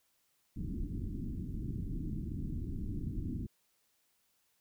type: low-pass noise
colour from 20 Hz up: pink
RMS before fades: -38 dBFS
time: 0.56-3.47 s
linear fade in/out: 10 ms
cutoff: 320 Hz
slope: 48 dB/octave
effects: white hiss -75 dBFS RMS until 4.6 s